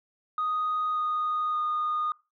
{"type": "tone with pitch steps", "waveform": "sine", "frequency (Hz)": [1244.5, 1235.9, 1227.4], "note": ["D#6", "D#6", "D#6"], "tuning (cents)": [0, -12, -24], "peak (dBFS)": -24, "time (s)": [0.38, 2.12], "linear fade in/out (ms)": 2, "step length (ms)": 580, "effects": ["noise-tail reverb RT60 0.3 s tail -23 dB re dry", "tanh soft clip ceiling -22 dBFS"]}